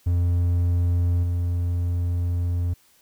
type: tone with level steps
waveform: triangle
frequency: 87.31 Hz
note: F2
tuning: in tune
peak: -16 / -19 dBFS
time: 0.06-2.74 s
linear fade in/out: 10 ms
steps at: 1.23 s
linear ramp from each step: 5 ms
effects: white hiss -59 dBFS RMS until 3.01 s